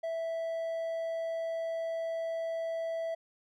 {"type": "tone", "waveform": "triangle", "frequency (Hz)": 658, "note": "E5", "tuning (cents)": -3, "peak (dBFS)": -30, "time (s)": [0.03, 3.15], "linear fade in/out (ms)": 10, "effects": []}